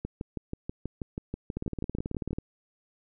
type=two click trains; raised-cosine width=3 ms; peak=-20 / -19 dBFS; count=15 / 16; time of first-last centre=0.05-2.308 / 1.57-2.385 s; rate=6.2 / 18.4 Hz; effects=none